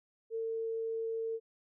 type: tone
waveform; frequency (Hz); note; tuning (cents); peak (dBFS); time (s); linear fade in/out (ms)
sine; 451.3; A4; +44; -33; 0.3-1.4; 50
effects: none